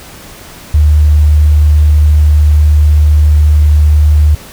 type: tone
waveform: sine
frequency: 75.2 Hz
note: D2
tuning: 42 cents sharp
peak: -3 dBFS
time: 0.74-4.35 s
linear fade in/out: 5 ms
effects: pink hiss -32 dBFS RMS until 4.52 s